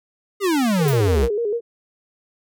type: exponential sweep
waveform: square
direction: down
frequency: 420.4 to 58.6 Hz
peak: -17 dBFS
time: 0.4-1.29 s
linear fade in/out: 50 ms
type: tone with vibrato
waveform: sine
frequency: 440 Hz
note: A4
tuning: in tune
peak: -19 dBFS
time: 0.78-1.61 s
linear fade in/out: 50 ms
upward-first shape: square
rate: 6.7 Hz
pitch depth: 110 cents each way
type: noise with exponential decay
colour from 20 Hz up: blue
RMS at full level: -26 dBFS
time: 0.88-1.05 s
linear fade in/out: 2 ms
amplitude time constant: 35 ms
effects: none